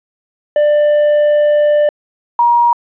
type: tone pair in turn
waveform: triangle / sine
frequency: 593 / 950.1 Hz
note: D5 / A#5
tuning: +17 / +33 cents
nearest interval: minor sixth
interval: 816 cents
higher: second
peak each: -6 / -7 dBFS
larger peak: first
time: 0.56-1.89 / 2.39-2.73 s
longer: first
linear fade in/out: 2 ms
effects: resampled to 8000 Hz + 8-bit